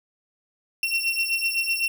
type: beating tone pair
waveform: 35% pulse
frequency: 2718 / 2725.9 Hz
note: F7 / F7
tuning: -48 / -43 cents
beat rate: 7.9 Hz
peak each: -24 dBFS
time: 0.83-1.88 s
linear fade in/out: 2 ms
effects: none